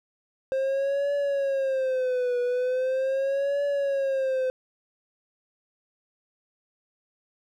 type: tone with vibrato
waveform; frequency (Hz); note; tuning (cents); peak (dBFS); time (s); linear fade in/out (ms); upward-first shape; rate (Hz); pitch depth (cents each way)
triangle; 528; C5; +16; -21; 0.52-4.5; 0; triangle; 0.4; 140
effects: none

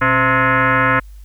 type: tone with frequency modulation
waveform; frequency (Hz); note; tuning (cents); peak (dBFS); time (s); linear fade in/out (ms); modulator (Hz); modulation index
sine; 123.47; B2; 0; -11; 0.01-1; 10; 392; 4.7
effects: added 50 Hz sine -34 dBFS peak until 1.24 s + white hiss -56 dBFS RMS until 1.24 s

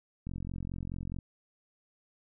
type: click train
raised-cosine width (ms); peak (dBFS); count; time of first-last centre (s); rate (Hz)
5; -26; 42; 0.27-1.187; 44.7
effects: none

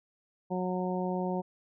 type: harmonic tone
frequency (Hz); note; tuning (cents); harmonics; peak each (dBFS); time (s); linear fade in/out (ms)
182.8; F#3; -21; 1 / 2 / 3 / 4 / 5; -32 / -35 / -37 / -38 / -39; 0.5-1.42; 20
effects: none

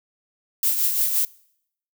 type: noise with tremolo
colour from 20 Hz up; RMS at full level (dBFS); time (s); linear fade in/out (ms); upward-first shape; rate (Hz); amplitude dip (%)
violet; -19; 0.63-1.25; 2; triangle; 5.8; 55
effects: noise-tail reverb RT60 0.7 s tail -23 dB re dry

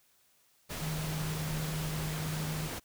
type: tone in noise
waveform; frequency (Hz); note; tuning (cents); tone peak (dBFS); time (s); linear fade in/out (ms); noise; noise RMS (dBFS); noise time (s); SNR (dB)
sine; 155.56; D#3; 0; -34; 0.8-2.69; 20; pink; -39; 0.69-2.8; +2
effects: white hiss -68 dBFS RMS until 2.84 s

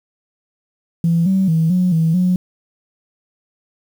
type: tone with pitch steps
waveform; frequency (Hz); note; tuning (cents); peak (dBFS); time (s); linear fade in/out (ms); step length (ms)
sine; 167.8 / 191 / 161.8 / 181.7 / 162.3 / 181.7; E3 / G3 / E3 / F#3 / E3 / F#3; +31 / -45 / -32 / -31 / -27 / -31; -11; 1.04-2.36; 2; 220
effects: tanh soft clip ceiling -7 dBFS + 7-bit

